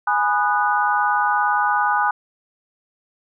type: chord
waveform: sine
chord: G# minor seventh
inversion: none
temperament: equal with one note detuned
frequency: 830.6 / 987.8 / 1230.2 / 1480 Hz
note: G#5 / B5 / D#6 / F#6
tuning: 0 / 0 / -20 / 0 cents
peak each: -20 / -23 / -22 / -22 dBFS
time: 0.07-2.11 s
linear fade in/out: 5 ms
effects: none